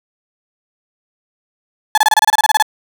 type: tone bursts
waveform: 35% pulse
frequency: 860 Hz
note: A5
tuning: 40 cents flat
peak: -6 dBFS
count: 13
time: 1.95-2.625 s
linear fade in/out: 2 ms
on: 27 ms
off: 27 ms
effects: none